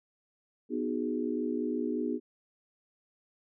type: chord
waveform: sine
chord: G# minor seventh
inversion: first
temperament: equal with one note detuned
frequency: 246.9 / 306.7 / 370 / 415.3 Hz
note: B3 / D#4 / F#4 / G#4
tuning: 0 / -25 / 0 / 0 cents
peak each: -33 / -34 / -37 / -36 dBFS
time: 0.69-2.2 s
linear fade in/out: 50 ms
effects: none